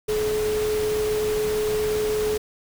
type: tone in noise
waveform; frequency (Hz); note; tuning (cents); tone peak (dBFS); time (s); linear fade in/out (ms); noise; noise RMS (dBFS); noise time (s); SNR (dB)
sine; 426.8; G#4; +47; -21; 0.08-2.38; 10; pink; -32; 0.08-2.38; +8
effects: none